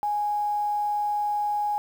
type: tone with quantisation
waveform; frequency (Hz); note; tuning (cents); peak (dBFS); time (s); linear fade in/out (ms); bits
sine; 830.6; G#5; 0; -23; 0.03-1.78; 0; 8
effects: none